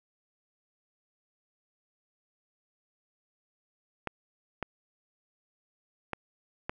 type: clicks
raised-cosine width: 0.5 ms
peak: -17 dBFS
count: 4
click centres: 4.073 / 4.627 / 6.133 / 6.695 s
effects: none